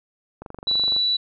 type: click train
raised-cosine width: 1 ms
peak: -22 dBFS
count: 14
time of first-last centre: 0.42-0.964 s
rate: 23.9 Hz
type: tone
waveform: sine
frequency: 3947 Hz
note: B7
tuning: 2 cents flat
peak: -18 dBFS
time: 0.67-1.17 s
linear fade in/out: 10 ms
effects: none